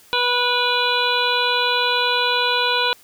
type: harmonic tone with a mistuned harmonic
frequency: 489.9 Hz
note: B4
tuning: 14 cents flat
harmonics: 1 / 2 / 3 / 5 / 6 / 7 / 8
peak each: -25 / -22 / -24 / -25 / -27 / -25 / -24 dBFS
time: 0.13-2.93 s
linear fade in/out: 0 ms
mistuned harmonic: 8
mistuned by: +25 cents
effects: white hiss -50 dBFS RMS until 3.03 s